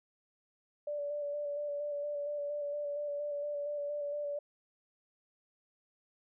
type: tone with vibrato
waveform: sine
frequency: 582 Hz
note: D5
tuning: 16 cents flat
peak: -34 dBFS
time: 0.87-4.39 s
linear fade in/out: 5 ms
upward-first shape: square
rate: 4.3 Hz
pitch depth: 18 cents each way
effects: none